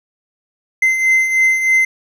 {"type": "beating tone pair", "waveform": "triangle", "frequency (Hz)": [2066, 2069.2], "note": ["C7", "C7"], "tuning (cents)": [-22, -20], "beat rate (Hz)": 3.2, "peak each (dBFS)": [-18, -10], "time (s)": [0.82, 1.85], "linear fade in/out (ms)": 5, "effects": []}